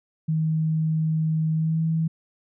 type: tone with pitch glide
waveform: sine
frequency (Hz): 158.3 to 161.53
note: D#3 to E3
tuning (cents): +30 to -35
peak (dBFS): -20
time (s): 0.28-2.08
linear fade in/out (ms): 10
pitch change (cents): +35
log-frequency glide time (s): 1.53-1.81
effects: none